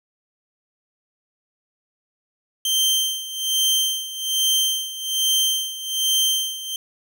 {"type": "tone with tremolo", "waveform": "sawtooth", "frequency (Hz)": 3136, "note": "G7", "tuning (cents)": 0, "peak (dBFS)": -13, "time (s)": [2.65, 6.76], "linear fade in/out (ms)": 2, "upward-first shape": "sine", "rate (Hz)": 1.2, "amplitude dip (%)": 80, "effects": []}